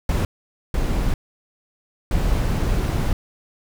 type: noise bursts at uneven times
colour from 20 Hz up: brown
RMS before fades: -20 dBFS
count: 3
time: 0.09-0.25 / 0.74-1.14 / 2.11-3.13 s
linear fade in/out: 2 ms
effects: none